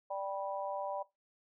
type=harmonic tone; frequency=196 Hz; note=G3; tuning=in tune; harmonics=3 / 4 / 5; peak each=-38 / -40 / -42 dBFS; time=0.1-1.03 s; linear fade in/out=10 ms; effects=noise-tail reverb RT60 0.2 s tail -18 dB re dry